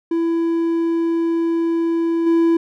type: tone with level steps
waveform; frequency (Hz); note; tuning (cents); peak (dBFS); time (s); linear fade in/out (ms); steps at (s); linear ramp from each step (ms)
triangle; 333; E4; +18; -14 / -10; 0.11-2.57; 5; 2.26; 10
effects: none